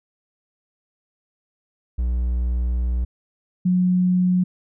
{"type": "tone pair in turn", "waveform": ["triangle", "sine"], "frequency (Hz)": [60.7, 181.54], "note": ["B1", "F#3"], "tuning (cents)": [-29, -33], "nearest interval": "octave + perfect fifth", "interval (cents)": 1896, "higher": "second", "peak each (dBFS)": [-17, -15], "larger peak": "second", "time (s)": [[1.98, 3.05], [3.65, 4.44]], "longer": "first", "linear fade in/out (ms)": 10, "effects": []}